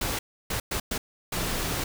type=noise bursts at uneven times; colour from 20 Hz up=pink; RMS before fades=-29 dBFS; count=5; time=0.01-0.19 / 0.5-0.6 / 0.71-0.8 / 0.91-0.98 / 1.32-1.84 s; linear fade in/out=5 ms; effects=none